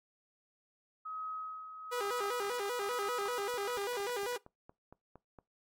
sine tone with tremolo, 1270 Hz, D#6, 35 cents sharp, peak -37 dBFS, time 1.05-3.77 s, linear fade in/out 10 ms, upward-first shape sine, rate 1.1 Hz, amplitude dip 60%
sawtooth tone with vibrato, 443.4 Hz, A4, 13 cents sharp, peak -31 dBFS, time 1.91-4.38 s, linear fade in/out 20 ms, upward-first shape square, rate 5.1 Hz, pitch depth 170 cents each way
click train, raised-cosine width 1 ms, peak -38 dBFS, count 9, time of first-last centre 3.54-5.388 s, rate 4.33 Hz
effects noise-tail reverb RT60 0.2 s tail -21 dB re dry + AAC 64 kbps

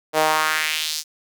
sawtooth tone with high-pass filter sweep, 155.8 Hz, D#3, 3 cents sharp, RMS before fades -21 dBFS, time 0.13-1.04 s, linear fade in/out 50 ms, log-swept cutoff 540 to 5700 Hz, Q 2, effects none

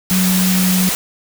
sine tone in noise, 185 Hz, F#3, in tune, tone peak -13 dBFS, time 0.11-0.89 s, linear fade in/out 0 ms, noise white, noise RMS -19 dBFS, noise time 0.1-0.95 s, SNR +3 dB, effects none

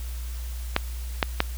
clicks, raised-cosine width 0.3 ms, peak -3 dBFS, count 3, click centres 0.764 / 1.228 / 1.404 s, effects added 60 Hz sine -30 dBFS peak until 1.57 s + white hiss -45 dBFS RMS until 1.57 s

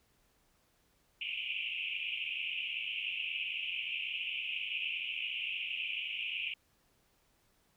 pink band-pass noise, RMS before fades -38 dBFS, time 1.21-6.54 s, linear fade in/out 5 ms, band 2400 to 3000 Hz, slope 96 dB/octave, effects pink hiss -72 dBFS RMS until 7.76 s

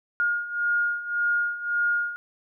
sine beating tone pair, 1423 / 1424.8 Hz, F6 / F6, +32 / +34 cents, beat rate 1.8 Hz, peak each -28 / -24 dBFS, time 0.2-2.16 s, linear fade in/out 0 ms, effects none

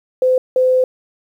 sine tone bursts at uneven times, 512 Hz, C5, 38 cents flat, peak -10 dBFS, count 2, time 0.22-0.38 / 0.56-0.84 s, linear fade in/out 2 ms, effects 8-bit

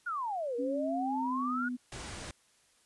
sine exponential two-way sweep, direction down then up, 1480 to 466.2 to 1480 Hz, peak -32 dBFS, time 0.06-1.69 s, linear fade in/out 10 ms, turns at 0.56 s
sine tone with pitch glide, 276.6 to 247.9 Hz, C#4 to B3, -4 to +7 cents, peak -33 dBFS, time 0.58-1.77 s, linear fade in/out 20 ms, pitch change -189 cents, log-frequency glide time 0.69-1.65 s
pink low-pass noise, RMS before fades -43 dBFS, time 1.92-2.31 s, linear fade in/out 2 ms, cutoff 10000 Hz, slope 96 dB/octave
effects white hiss -67 dBFS RMS until 2.85 s + resampled to 24000 Hz

